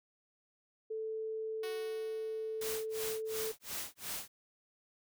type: tone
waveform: sine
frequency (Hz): 440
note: A4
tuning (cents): 0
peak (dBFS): -36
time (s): 0.9-3.52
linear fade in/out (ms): 10
type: tone with exponential decay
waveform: 5% pulse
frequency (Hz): 370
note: F#4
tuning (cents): 0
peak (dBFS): -32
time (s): 1.63-3.2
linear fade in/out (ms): 5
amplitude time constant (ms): 340
type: noise with tremolo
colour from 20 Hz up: white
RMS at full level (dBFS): -39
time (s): 2.61-4.28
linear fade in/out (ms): 5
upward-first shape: sine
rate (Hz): 2.8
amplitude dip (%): 100
effects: none